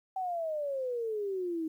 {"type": "exponential sweep", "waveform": "sine", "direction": "down", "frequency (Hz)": [769, 312.9], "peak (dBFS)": -31, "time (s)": [0.16, 1.68], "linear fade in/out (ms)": 5, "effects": ["11-bit"]}